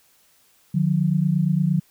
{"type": "tone pair together", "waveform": "sine", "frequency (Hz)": [151.6, 180.28], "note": ["D#3", "F#3"], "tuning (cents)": [-45, -45], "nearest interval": "minor third", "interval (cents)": 300, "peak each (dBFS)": -20, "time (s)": [0.74, 1.8], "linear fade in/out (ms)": 10, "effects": ["white hiss -59 dBFS RMS until 1.9 s"]}